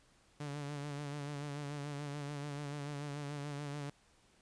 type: tone with vibrato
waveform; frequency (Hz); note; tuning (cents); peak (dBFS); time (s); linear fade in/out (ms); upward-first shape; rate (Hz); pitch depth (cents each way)
sawtooth; 144.6; D3; -27; -36; 0.4-3.9; 5; sine; 6.9; 45
effects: pink hiss -68 dBFS RMS until 4.41 s + resampled to 22050 Hz